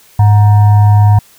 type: tone with frequency modulation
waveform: sine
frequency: 103.83 Hz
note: G#2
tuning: in tune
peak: -3 dBFS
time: 0.19-1.19 s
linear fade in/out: 5 ms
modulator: 835 Hz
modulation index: 0.33
effects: white hiss -44 dBFS RMS until 1.38 s